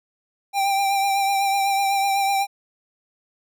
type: tone with vibrato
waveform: square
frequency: 789 Hz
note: G5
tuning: 11 cents sharp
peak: -19 dBFS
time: 0.53-2.47 s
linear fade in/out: 50 ms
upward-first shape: triangle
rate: 8 Hz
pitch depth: 32 cents each way
effects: none